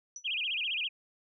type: tone with exponential decay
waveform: sine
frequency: 5920 Hz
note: F#8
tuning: in tune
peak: -36 dBFS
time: 0.16-0.26 s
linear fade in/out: 2 ms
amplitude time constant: 21 ms
type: tone with vibrato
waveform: sine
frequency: 2817 Hz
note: F7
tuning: 14 cents sharp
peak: -30 dBFS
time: 0.24-0.89 s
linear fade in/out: 20 ms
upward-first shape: sine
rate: 15 Hz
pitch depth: 270 cents each way
effects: none